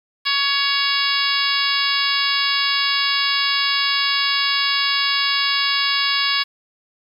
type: harmonic tone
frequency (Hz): 560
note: C#5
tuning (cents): +18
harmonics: 2 / 3 / 4 / 5 / 6 / 7 / 8 / 9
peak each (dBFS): -25 / -25 / -25 / -25 / -25 / -25 / -25 / -25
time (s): 0.25-6.44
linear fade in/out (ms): 20
effects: 8-bit